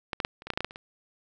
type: clicks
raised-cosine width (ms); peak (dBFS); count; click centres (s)
0.3; -14 / -13 / -8 / -29 / -22 / -10 / -27 / -10 / -14 / -13 / -28 / -24; 12; 0.132 / 0.202 / 0.249 / 0.421 / 0.47 / 0.503 / 0.536 / 0.575 / 0.606 / 0.646 / 0.709 / 0.759
effects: none